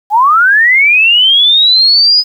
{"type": "linear sweep", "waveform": "sine", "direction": "up", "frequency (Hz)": [799, 5030], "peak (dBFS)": -4, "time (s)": [0.1, 2.24], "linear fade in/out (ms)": 50, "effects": ["7-bit"]}